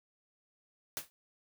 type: noise with exponential decay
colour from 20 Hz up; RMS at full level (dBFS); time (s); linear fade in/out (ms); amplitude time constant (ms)
white; -34; 0.97-1.1; 0; 27
effects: none